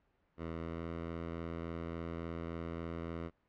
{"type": "tone with pitch glide", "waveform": "10% pulse", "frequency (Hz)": [82.41, 83.51], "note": ["E2", "E2"], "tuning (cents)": [0, 23], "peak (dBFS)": -31, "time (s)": [0.37, 3.31], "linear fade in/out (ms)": 50, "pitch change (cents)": 23, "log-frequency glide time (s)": [0.57, 0.86], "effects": ["pink hiss -75 dBFS RMS until 3.48 s", "low-pass 2000 Hz 12 dB/octave"]}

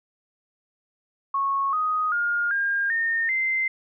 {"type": "tone with pitch steps", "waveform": "sine", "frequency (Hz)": [1100, 1249.1, 1418.3, 1610.5, 1828.7, 2077], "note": ["C#6", "D#6", "F6", "G6", "A#6", "C7"], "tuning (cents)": [-14, 6, 26, 46, -34, -13], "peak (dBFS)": -21, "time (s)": [1.34, 3.68], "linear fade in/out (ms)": 5, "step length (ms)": 390, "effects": []}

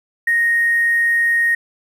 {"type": "tone with hard clipping", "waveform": "triangle", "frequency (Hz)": 1864.7, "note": "A#6", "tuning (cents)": 0, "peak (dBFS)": -13, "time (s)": [0.27, 1.55], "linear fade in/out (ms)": 5, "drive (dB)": 3, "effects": []}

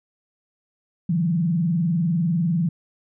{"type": "tone with vibrato", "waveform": "sine", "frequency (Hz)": 168.7, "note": "E3", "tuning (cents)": 40, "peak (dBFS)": -18, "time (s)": [1.09, 2.69], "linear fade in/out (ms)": 5, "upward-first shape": "triangle", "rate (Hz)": 20, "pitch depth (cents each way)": 240, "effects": []}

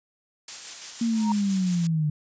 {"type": "noise with tremolo", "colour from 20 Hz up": "blue", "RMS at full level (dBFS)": -32, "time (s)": [0.48, 1.87], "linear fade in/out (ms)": 2, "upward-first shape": "square", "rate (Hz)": 5.9, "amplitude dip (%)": 25}
{"type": "linear sweep", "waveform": "sine", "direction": "down", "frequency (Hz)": [234.4, 147.9], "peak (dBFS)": -21, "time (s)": [1.01, 2.1], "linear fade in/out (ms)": 5}
{"type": "tone with exponential growth", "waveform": "sine", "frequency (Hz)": 932.3, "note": "A#5", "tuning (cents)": 0, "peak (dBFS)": -22, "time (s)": [1.12, 1.32], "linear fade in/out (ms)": 2, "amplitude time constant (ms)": 43}
{"effects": ["resampled to 16000 Hz"]}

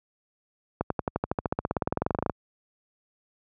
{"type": "accelerating click train", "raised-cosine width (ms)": 1, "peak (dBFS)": -11, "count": 26, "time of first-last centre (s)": [0.81, 2.297], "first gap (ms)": 93, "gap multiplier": 0.96, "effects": ["high-pass 60 Hz 12 dB/octave"]}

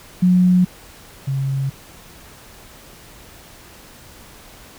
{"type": "tone pair in turn", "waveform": "sine", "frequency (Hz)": [181.2, 135.75], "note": ["F#3", "C#3"], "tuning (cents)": [-36, -36], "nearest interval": "perfect fourth", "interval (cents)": 500, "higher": "first", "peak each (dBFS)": [-10, -18], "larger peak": "first", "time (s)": [[0.22, 0.65], [1.27, 1.7]], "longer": "neither", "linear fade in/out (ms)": 10, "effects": ["pink hiss -43 dBFS RMS until 4.78 s"]}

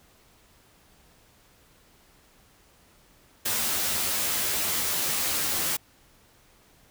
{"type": "noise with comb filter", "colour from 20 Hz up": "white", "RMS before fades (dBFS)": -27, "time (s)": [3.45, 5.77], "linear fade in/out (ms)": 10, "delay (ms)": 13, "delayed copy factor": 0.85, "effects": ["pink hiss -59 dBFS RMS until 6.9 s"]}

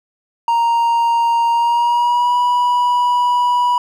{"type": "tone with pitch glide", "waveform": "triangle", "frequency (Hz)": [932.3, 977], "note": ["A#5", "B5"], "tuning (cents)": [0, -19], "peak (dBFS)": -10, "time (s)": [0.48, 3.78], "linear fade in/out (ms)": 2, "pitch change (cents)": 81, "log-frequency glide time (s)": [1.5, 2.36], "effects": []}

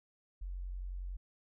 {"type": "tone", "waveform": "sine", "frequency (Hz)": 45.5, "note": "F#1", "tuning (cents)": -28, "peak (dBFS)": -38, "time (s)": [0.41, 1.17], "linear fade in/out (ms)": 10, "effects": []}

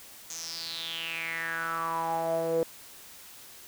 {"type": "tone with band-pass filter sweep", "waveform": "sawtooth", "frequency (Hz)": 164.81, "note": "E3", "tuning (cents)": 0, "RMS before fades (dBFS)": -32, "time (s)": [0.3, 2.63], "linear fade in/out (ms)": 0, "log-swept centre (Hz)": [6600, 470], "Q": 7, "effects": ["white hiss -49 dBFS RMS until 3.67 s"]}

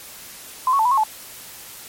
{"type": "tone with pitch steps", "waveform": "sine", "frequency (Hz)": [1027, 1109, 882, 983, 1086, 866], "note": ["C6", "C#6", "A5", "B5", "C#6", "A5"], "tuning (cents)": [-33, 0, 4, -8, -36, -28], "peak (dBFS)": -14, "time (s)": [0.67, 1.036], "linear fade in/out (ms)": 2, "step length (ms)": 61, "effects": ["white hiss -39 dBFS RMS until 1.88 s", "MP3 64 kbps"]}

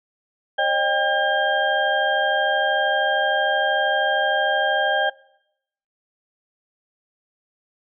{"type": "tone cluster", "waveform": "sine", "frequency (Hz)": [539, 612, 793, 1611, 3195], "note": ["C#5", "D#5", "G5", "G6", "G7"], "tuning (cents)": [-49, -29, 20, 47, 32], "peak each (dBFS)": [-27, -24, -22, -22, -28], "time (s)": [0.58, 5.1], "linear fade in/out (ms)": 10, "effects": ["noise-tail reverb RT60 0.8 s tail -22 dB re dry"]}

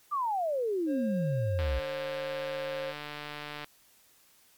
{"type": "exponential sweep", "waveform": "sine", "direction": "down", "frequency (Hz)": [1221, 59.2], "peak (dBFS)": -27, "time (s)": [0.11, 1.8], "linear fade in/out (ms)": 20}
{"type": "tone", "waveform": "triangle", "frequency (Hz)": 537, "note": "C5", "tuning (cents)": 45, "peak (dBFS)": -31, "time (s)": [0.86, 2.94], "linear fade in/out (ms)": 50}
{"type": "click train", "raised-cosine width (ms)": 0.3, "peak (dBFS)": -23, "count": 305, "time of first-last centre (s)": [1.59, 3.644], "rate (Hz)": 148}
{"effects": ["white hiss -62 dBFS RMS until 4.57 s", "MP3 96 kbps"]}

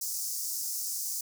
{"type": "high-pass noise", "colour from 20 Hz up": "pink", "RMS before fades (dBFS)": -34, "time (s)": [0.01, 1.21], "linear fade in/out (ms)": 5, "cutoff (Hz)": 5200, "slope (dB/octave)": 48, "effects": []}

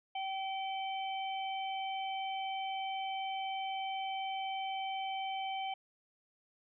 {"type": "harmonic tone", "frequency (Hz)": 771, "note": "G5", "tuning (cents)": -29, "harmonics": [1, 3, 4], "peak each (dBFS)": [-36, -45, -44], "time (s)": [0.15, 5.74], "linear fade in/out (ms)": 5, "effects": []}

